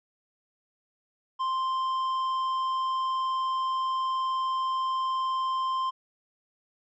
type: tone with tanh clipping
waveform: sine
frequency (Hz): 1046.5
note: C6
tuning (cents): 0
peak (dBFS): -27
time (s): 1.39-5.91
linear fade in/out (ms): 20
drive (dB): 7
effects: none